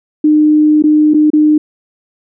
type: tone with dropouts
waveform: sine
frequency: 303.8 Hz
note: D#4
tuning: 41 cents flat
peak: -5 dBFS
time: 0.24-1.58 s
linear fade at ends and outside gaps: 5 ms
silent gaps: 0.824-0.838 / 1.137-1.143 / 1.303-1.333 s
effects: none